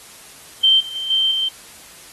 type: tone with level steps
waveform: sine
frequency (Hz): 3126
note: G7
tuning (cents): -6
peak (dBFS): -10 / -27 / -23 / -14 / -17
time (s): 0.63-1.49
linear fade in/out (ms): 10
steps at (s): 0.8 / 0.95 / 1.1 / 1.31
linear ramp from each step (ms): 5
effects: white hiss -42 dBFS RMS until 2.12 s + AAC 32 kbps